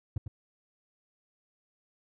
triangle tone with echo, 102.5 Hz, G#2, 22 cents flat, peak -24 dBFS, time 0.16-0.18 s, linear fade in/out 5 ms, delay 100 ms, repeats 1, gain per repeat -8 dB, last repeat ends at 0.28 s, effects none

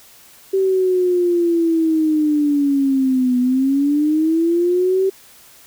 sine linear two-way sweep, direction down then up, 387.2 to 246.9 to 387.2 Hz, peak -13 dBFS, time 0.53-5.1 s, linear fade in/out 10 ms, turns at 3.39 s, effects white hiss -46 dBFS RMS until 5.66 s

